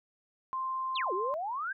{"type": "tone", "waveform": "sine", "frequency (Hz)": 1047, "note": "C6", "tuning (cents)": 1, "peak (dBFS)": -31, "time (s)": [0.53, 1.34], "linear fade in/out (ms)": 0}
{"type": "exponential two-way sweep", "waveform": "sine", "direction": "down then up", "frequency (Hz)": [4413, 350, 1646], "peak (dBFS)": -32, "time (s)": [0.95, 1.73], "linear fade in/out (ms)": 10, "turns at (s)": 1.13}
{"effects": []}